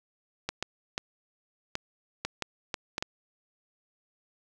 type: clicks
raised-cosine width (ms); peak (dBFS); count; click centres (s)
0.2; -13; 9; 0.49 / 0.626 / 0.979 / 1.754 / 2.25 / 2.423 / 2.742 / 2.981 / 3.025
effects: none